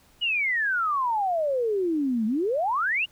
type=exponential two-way sweep; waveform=sine; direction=down then up; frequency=2960 to 210 to 2960 Hz; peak=-22 dBFS; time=0.21-3.06 s; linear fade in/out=20 ms; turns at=2.26 s; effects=pink hiss -59 dBFS RMS until 3.11 s